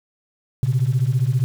sine beating tone pair, 120.1 / 135.1 Hz, B2 / C#3, -48 / -44 cents, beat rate 15 Hz, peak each -18 dBFS, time 0.63-1.44 s, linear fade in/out 0 ms, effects tanh soft clip ceiling -10 dBFS + 7-bit

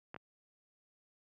clicks, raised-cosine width 0.5 ms, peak -29 dBFS, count 2, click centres 0.144 / 0.163 s, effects high-pass 100 Hz 12 dB/octave

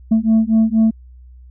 sine beating tone pair, 220 / 224.2 Hz, A3 / A3, 0 / +33 cents, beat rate 4.2 Hz, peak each -12 dBFS, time 0.11-0.91 s, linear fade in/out 10 ms, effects tanh soft clip ceiling -8 dBFS + added 62 Hz sine -38 dBFS peak until 1.5 s

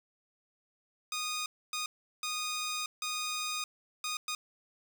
10% pulse tone bursts at uneven times, 1236 Hz, D#6, 12 cents flat, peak -25 dBFS, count 6, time 1.12-1.46 / 1.73-1.86 / 2.23-2.86 / 3.02-3.64 / 4.04-4.17 / 4.28-4.35 s, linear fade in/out 2 ms, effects none

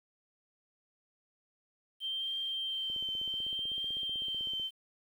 sine tone with vibrato, 3136 Hz, G7, in tune, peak -33 dBFS, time 2-4.71 s, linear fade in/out 50 ms, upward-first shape triangle, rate 0.66 Hz, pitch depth 21 cents each way
click train, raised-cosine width 2 ms, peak -39 dBFS, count 28, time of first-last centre 2.9-4.598 s, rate 15.9 Hz
effects 10-bit

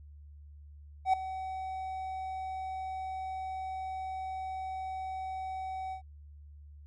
triangle tone with ADSR envelope, 757 Hz, F#5, 39 cents sharp, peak -18 dBFS, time 1.05-6.02 s, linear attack 84 ms, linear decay 4 ms, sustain -15 dB, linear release 98 ms, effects added 73 Hz sine -48 dBFS peak until 6.86 s + MP3 48 kbps

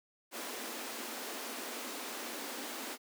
pink high-pass noise, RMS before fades -42 dBFS, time 0.31-2.98 s, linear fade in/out 50 ms, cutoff 220 Hz, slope 96 dB/octave, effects none

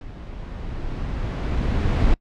brown noise with level ramp, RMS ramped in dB -37 to -17 dBFS, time 0.01-2.14 s, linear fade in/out 2 ms, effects noise-tail reverb RT60 0.1 s tail -24 dB re dry + low-pass 4000 Hz 12 dB/octave

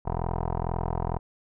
15% pulse tone with low-pass filter, 42.15 Hz, E1, 39 cents sharp, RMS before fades -29 dBFS, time 0.05-1.19 s, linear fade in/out 20 ms, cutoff 880 Hz, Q 4.9, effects none

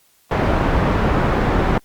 pink low-pass noise, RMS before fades -17 dBFS, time 0.31-1.78 s, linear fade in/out 2 ms, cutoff 1400 Hz, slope 12 dB/octave, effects white hiss -57 dBFS RMS until 1.84 s + Opus 48 kbps

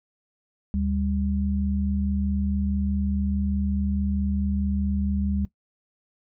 sine tone pair together, 74.5 / 199.22 Hz, D2 / G3, +25 / +28 cents, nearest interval octave + perfect fourth, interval 1703 cents, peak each -25 dBFS, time 0.74-5.45 s, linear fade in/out 0 ms, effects noise-tail reverb RT60 0.1 s tail -18 dB re dry

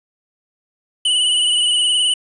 square tone with vibrato, 2960 Hz, F#7, in tune, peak -14 dBFS, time 1.05-2.14 s, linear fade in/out 5 ms, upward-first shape sine, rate 19 Hz, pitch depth 46 cents each way, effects resampled to 24000 Hz + 8-bit

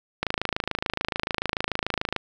click train, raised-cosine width 0.3 ms, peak -8 dBFS, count 53, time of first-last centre 0.23-2.163 s, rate 26.9 Hz, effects none

